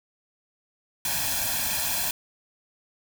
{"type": "noise with comb filter", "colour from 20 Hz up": "white", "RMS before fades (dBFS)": -27, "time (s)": [1.05, 2.11], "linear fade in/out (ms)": 2, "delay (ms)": 1.2, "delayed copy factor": 0.85, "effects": []}